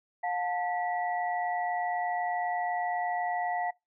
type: tone cluster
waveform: sine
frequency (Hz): 714 / 882 / 1949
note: F5 / A5 / B6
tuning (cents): +38 / +4 / -23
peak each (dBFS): -30 / -35 / -37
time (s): 0.23-3.71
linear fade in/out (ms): 10
effects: noise-tail reverb RT60 0.2 s tail -24 dB re dry